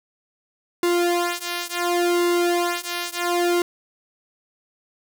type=tone with flanger; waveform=sawtooth; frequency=349.2 Hz; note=F4; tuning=in tune; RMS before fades=-22 dBFS; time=0.83-3.62 s; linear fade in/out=2 ms; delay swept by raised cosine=1.6 to 3 ms; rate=0.7 Hz; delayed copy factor=-0.95; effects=none